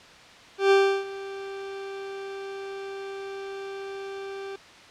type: tone with ADSR envelope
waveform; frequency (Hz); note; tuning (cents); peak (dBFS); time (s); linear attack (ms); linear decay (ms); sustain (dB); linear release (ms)
40% pulse; 392; G4; 0; -14; 0.58-4.56; 130; 330; -19; 5
effects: white hiss -48 dBFS RMS until 4.9 s + low-pass 4000 Hz 12 dB/octave